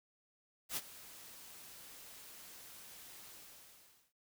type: noise with ADSR envelope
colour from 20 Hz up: white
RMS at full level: -37 dBFS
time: 0.69-4.13 s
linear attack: 76 ms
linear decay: 38 ms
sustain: -17 dB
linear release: 860 ms
effects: none